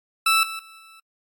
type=tone with level steps; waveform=20% pulse; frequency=1318.5 Hz; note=E6; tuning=in tune; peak=-11 / -25 / -39 / -41 dBFS; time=0.26-1 s; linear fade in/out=5 ms; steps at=0.43 / 0.59 / 0.79 s; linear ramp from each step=2 ms; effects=AAC 64 kbps